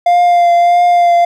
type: tone with vibrato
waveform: triangle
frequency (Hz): 698.5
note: F5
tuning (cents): 0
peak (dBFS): -4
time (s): 0.06-1.25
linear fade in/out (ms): 5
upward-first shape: triangle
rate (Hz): 1.6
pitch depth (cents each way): 21
effects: none